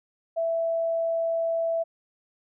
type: tone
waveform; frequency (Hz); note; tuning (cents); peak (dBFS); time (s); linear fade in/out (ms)
sine; 662; E5; +7; -23; 0.36-1.84; 20
effects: none